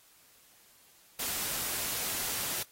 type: noise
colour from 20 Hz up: white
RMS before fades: -34 dBFS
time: 1.19-2.63 s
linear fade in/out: 5 ms
effects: white hiss -61 dBFS RMS until 2.71 s + AAC 48 kbps